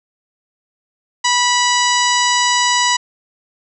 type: harmonic tone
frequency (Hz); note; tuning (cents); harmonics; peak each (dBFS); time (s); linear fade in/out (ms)
980; B5; -14; 1 / 2 / 3 / 4 / 5 / 6 / 7 / 8; -16 / -19 / -21 / -22 / -23 / -24 / -24 / -25; 1.24-2.97; 10
effects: none